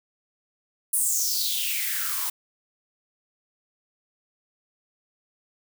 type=noise with high-pass filter sweep; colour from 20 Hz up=blue; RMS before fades=-26 dBFS; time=0.93-2.3 s; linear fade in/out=5 ms; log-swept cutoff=10000 to 900 Hz; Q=5.8; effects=none